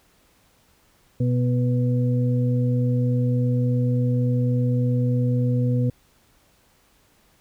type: harmonic tone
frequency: 123.47 Hz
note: B2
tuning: in tune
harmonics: 1 / 2 / 4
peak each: -19 / -25 / -30 dBFS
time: 1.2-5.9 s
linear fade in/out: 5 ms
effects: pink hiss -60 dBFS RMS until 7.4 s